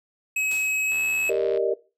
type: tone with pitch glide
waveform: square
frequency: 2558 to 2577 Hz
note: D#7 to E7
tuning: +47 to -40 cents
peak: -23 dBFS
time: 0.36-1.3 s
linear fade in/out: 5 ms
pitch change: +13 cents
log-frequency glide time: 0.86-0.92 s
type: noise with exponential decay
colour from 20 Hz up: white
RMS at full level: -36 dBFS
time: 0.51-1.02 s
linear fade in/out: 2 ms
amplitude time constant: 110 ms
type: click train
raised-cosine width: 0.3 ms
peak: -25 dBFS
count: 52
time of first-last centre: 0.92-1.574 s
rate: 78 Hz
type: chord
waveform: sine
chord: Eb major seventh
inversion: first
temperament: equal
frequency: 392 / 466.2 / 587.3 / 622.3 Hz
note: G4 / Bb4 / D5 / Eb5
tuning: 0 / 0 / 0 / 0 cents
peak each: -25 / -24 / -29 / -27 dBFS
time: 1.29-1.74 s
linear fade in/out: 5 ms
effects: noise-tail reverb RT60 0.3 s tail -19 dB re dry + low-pass 12000 Hz 12 dB/octave